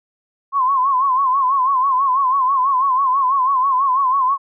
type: tone with vibrato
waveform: sine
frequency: 1061 Hz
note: C6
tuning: 24 cents sharp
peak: -13 dBFS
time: 0.52-4.38 s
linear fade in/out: 50 ms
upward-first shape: sine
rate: 6.1 Hz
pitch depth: 100 cents each way
effects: none